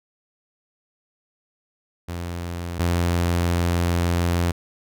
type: tone pair in turn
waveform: sawtooth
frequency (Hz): 86.5 / 86.5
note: F2 / F2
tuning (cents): -16 / -16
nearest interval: unison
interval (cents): 0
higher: neither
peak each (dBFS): -24 / -15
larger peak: second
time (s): 2.08-2.79 / 2.79-4.52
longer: second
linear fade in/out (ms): 10
effects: none